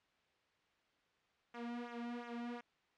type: tone with flanger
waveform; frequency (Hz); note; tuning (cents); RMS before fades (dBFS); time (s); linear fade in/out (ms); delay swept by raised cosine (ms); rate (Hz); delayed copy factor
sawtooth; 238.4; A#3; +39; -45; 1.54-2.61; 5; 0.22 to 2.42; 2.8; -0.85
effects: white hiss -75 dBFS RMS until 2.97 s + low-pass 3000 Hz 12 dB/octave